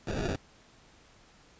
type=noise with sample-and-hold; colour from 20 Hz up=blue; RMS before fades=-32 dBFS; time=0.07-0.36 s; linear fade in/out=5 ms; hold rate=1050 Hz; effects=pink hiss -59 dBFS RMS until 1.59 s + resampled to 16000 Hz